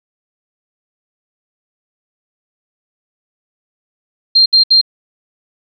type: tone bursts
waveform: sine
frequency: 4186 Hz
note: C8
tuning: in tune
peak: -5 dBFS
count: 3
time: 4.35-4.814 s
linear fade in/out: 10 ms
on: 110 ms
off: 67 ms
effects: none